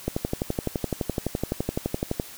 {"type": "click train", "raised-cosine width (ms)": 2, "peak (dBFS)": -11, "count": 26, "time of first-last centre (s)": [0.08, 2.199], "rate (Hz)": 11.8, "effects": ["white hiss -43 dBFS RMS until 2.37 s"]}